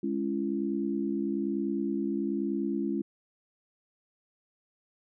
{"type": "chord", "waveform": "sine", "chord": "C# minor", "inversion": "second", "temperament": "equal with one note detuned", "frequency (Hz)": [207.7, 277.2, 338.3], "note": ["G#3", "C#4", "E4"], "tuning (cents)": [0, 0, 45], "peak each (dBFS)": -32, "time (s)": [0.03, 3.02], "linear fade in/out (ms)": 5, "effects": []}